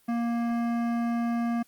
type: tone with hard clipping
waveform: sine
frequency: 234.7 Hz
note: A#3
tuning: 12 cents sharp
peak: -27 dBFS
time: 0.08-1.63 s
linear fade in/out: 10 ms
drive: 14 dB
effects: white hiss -63 dBFS RMS until 1.67 s + Opus 32 kbps